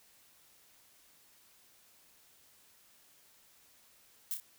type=noise with echo; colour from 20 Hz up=violet; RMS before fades=-35 dBFS; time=4.31-4.34 s; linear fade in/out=0 ms; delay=30 ms; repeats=2; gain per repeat=-6 dB; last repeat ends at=4.4 s; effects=white hiss -64 dBFS RMS until 4.58 s